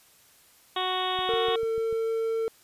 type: harmonic tone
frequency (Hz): 370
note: F#4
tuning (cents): 0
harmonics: 1 / 2 / 3 / 4 / 5 / 6 / 7 / 8 / 9 / 10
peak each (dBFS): -34 / -31 / -31 / -41 / -40 / -43 / -43 / -38 / -34 / -35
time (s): 0.76-1.56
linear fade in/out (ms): 5
type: click train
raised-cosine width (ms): 5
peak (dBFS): -33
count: 6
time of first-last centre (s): 1.19-1.927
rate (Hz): 6.78
type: tone with pitch glide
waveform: triangle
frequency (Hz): 455.9 to 450.7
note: A#4 to A4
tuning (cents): -39 to +42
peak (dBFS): -23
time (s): 1.29-2.48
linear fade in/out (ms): 0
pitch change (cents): -19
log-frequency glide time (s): 1.51-1.67
effects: white hiss -58 dBFS RMS until 2.63 s + resampled to 32000 Hz